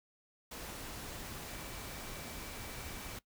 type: tone in noise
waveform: sine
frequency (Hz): 2315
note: D7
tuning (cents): -25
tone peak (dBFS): -56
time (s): 1.47-3.15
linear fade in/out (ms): 5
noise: pink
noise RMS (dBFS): -45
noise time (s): 0.51-3.19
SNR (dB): -14
effects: noise-tail reverb RT60 0.1 s tail -19 dB re dry